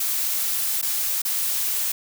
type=noise with dropouts; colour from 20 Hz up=blue; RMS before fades=-24 dBFS; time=0-1.92 s; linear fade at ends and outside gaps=5 ms; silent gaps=0.815-0.825 / 1.219-1.25 s; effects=none